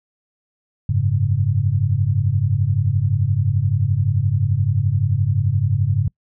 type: chord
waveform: sine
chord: F# suspended second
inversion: none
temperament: just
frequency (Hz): 92.5 / 104.06 / 138.75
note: F#2 / G#2 / C#3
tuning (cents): 0 / +4 / +2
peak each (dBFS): -22 / -18 / -20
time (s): 0.89-6.08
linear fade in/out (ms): 5
effects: noise-tail reverb RT60 0.1 s tail -26 dB re dry